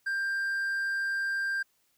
triangle tone, 1587 Hz, G6, 21 cents sharp, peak -26 dBFS, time 0.06-1.63 s, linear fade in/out 10 ms, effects white hiss -71 dBFS RMS until 1.97 s

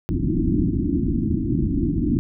white low-pass noise, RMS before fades -21 dBFS, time 0.09-2.19 s, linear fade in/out 0 ms, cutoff 340 Hz, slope 96 dB/octave, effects none

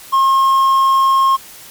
triangle tone, 1074 Hz, C6, 45 cents sharp, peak -7 dBFS, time 0.12-1.37 s, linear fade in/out 20 ms, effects white hiss -37 dBFS RMS until 1.7 s + MP3 96 kbps

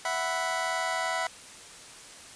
25% pulse chord, E suspended second, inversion none, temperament just, 659.3 / 741.7 / 988.9 Hz, E5 / F#5 / B5, 0 / +4 / +2 cents, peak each -29 dBFS, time 0.05-1.27 s, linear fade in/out 2 ms, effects white hiss -47 dBFS RMS until 2.35 s + resampled to 22050 Hz

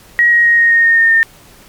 sine tone with pitch steps, 1900 / 1888 / 1876 / 1864.1 / 1852.3 / 1840.6 / 1828.9 / 1817.3 Hz, A#6 / A#6 / A#6 / A#6 / A#6 / A#6 / A#6 / A#6, +33 / +22 / +11 / -1 / -12 / -22 / -34 / -45 cents, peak -6 dBFS, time 0.19-1.23 s, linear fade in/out 0 ms, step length 130 ms, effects pink hiss -42 dBFS RMS until 1.68 s + MP3 96 kbps

